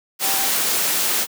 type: tone in noise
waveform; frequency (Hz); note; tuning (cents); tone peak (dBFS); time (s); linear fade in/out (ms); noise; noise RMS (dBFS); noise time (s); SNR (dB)
sine; 780; G5; -9; -29; 0.2-0.5; 50; white; -20; 0.19-1.27; -12
effects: high-pass 200 Hz 12 dB/octave